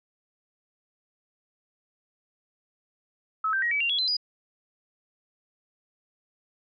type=tone with pitch steps; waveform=sine; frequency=1293 / 1564.5 / 1893.1 / 2291 / 2772 / 3354 / 4058 / 4910 Hz; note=E6 / G6 / A#6 / D7 / F7 / G#7 / B7 / D#8; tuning=-34 / -4 / +26 / -44 / -14 / +16 / +46 / -24 cents; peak=-23 dBFS; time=3.44-4.168 s; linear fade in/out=5 ms; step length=91 ms; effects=none